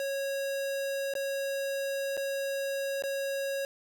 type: tone with dropouts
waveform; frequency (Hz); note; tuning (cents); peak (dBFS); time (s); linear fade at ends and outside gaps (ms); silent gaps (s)
square; 550; C#5; -14; -31; 0-3.65; 1; 1.138-1.152 / 2.169-2.175 / 3.023-3.037
effects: none